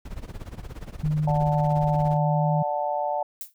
brown noise with tremolo, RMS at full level -33 dBFS, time 0.05-2.17 s, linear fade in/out 5 ms, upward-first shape sine, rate 17 Hz, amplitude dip 85%
sine tone with pitch glide, 152 to 154.66 Hz, D#3 to D#3, -40 to -10 cents, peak -21 dBFS, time 1.03-2.63 s, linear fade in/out 10 ms, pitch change +30 cents, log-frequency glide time 2.1-2.52 s
sine chord, D major, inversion none, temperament just, 587.3 / 734.2 / 881 Hz, D5 / F#5 / A5, 0 / -14 / +2 cents, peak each -28 dBFS, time 1.27-3.23 s, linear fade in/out 5 ms
violet noise with exponential decay, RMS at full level -30 dBFS, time 3.41-3.54 s, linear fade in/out 1 ms, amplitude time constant 27 ms
effects none

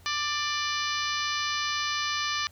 harmonic tone with a mistuned harmonic, 591 Hz, D5, 11 cents sharp, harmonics 2 / 3 / 4 / 5 / 6 / 7 / 8 / 9 / 10, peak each -32 / -34 / -35 / -36 / -37 / -37 / -38 / -39 / -39 dBFS, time 0.06-2.47 s, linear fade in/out 0 ms, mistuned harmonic 9, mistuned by -39 cents, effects added 88 Hz sine -54 dBFS peak until 2.51 s + pink hiss -58 dBFS RMS until 2.51 s

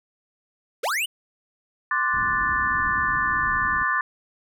square linear sweep, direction up, 370 to 3084 Hz, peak -23 dBFS, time 0.83-1.06 s, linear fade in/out 10 ms
sine chord, D dominant seventh, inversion third, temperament equal, 1046.5 / 1174.7 / 1480 / 1760 Hz, C6 / D6 / F#6 / A6, 0 / 0 / 0 / 0 cents, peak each -27 / -26 / -29 / -23 dBFS, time 1.91-4.01 s, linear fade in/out 2 ms
pink low-pass noise, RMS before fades -37 dBFS, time 2.13-3.84 s, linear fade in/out 10 ms, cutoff 350 Hz, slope 48 dB/octave
effects none

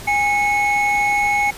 triangle tone pair together, 821.1 / 2192 Hz, G#5 / C#7, -20 / -20 cents, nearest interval octave + perfect fourth, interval 1700 cents, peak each -16 dBFS, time 0.07-1.51 s, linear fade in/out 10 ms, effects pink hiss -35 dBFS RMS until 1.57 s + resampled to 32000 Hz

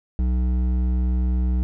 triangle tone with hard clipping, 62 Hz, B1, 7 cents sharp, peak -20 dBFS, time 0.19-1.63 s, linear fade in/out 0 ms, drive 13 dB, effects none

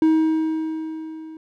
triangle tone with level ramp, 317.3 Hz, D#4, 34 cents sharp, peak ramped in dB -10 to -33 dBFS, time 0.02-1.37 s, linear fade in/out 2 ms, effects none

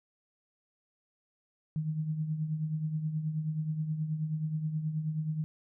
sine tone with tremolo, 155.56 Hz, D#3, in tune, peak -27 dBFS, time 1.76-5.44 s, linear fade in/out 0 ms, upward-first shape triangle, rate 9.4 Hz, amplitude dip 65%, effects none

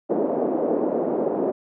white band-pass noise, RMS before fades -23 dBFS, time 0.09-1.52 s, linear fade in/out 20 ms, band 250 to 570 Hz, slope 24 dB/octave, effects none

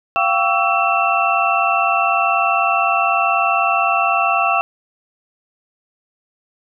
sine tone cluster, 691 / 771 / 1130 / 1320 / 2688 Hz, F5 / G5 / C#6 / E6 / E7, -19 / -29 / +33 / +2 / +33 cents, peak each -20 dBFS, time 0.16-4.61 s, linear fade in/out 0 ms, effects none

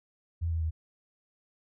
sine tone with pitch steps, 83.9 / 81.84 / 79.83 Hz, E2 / E2 / D#2, +31 / -12 / +45 cents, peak -27 dBFS, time 0.41-0.71 s, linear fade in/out 20 ms, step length 100 ms, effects none

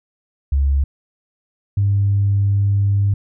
sine tone pair in turn, 69.3 / 100.13 Hz, C#2 / G2, 0 / +37 cents, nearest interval tritone, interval 637 cents, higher second, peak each -12 dBFS, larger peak neither, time 0.52-0.84 / 1.77-3.14 s, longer second, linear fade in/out 5 ms, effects tanh soft clip ceiling -8 dBFS

